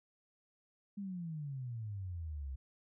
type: exponential sweep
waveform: sine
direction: down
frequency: 206.3 to 64.4 Hz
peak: -39 dBFS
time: 0.97-2.56 s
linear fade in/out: 10 ms
effects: none